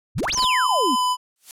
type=exponential two-way sweep; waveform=sine; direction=up then down; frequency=77.78 to 6645 to 215.3 Hz; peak=-21 dBFS; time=0.15-0.96 s; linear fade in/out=20 ms; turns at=0.34 s
type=noise bursts; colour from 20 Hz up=pink; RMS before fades=-32 dBFS; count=6; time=0.18-0.447 s; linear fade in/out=2 ms; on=27 ms; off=21 ms
type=tone with pitch glide; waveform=square; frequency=1012 to 1001.5 Hz; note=B5 to B5; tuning=+42 to +24 cents; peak=-19 dBFS; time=0.35-1.17 s; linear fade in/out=50 ms; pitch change=-18 cents; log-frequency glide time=0.95-1.02 s
type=noise with exponential growth; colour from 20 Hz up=blue; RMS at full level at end=-32 dBFS; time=1.36-1.51 s; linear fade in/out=1 ms; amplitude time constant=31 ms
effects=low-pass 11000 Hz 12 dB/octave